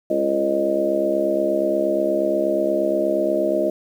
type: harmonic tone with a mistuned harmonic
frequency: 68.4 Hz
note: C#2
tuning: 23 cents flat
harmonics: 3 / 4 / 5 / 6 / 7 / 8 / 9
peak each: -30 / -29 / -23 / -32 / -29 / -28 / -20 dBFS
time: 0.1-3.7 s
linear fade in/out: 5 ms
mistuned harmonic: 7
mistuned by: -17 cents
effects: 8-bit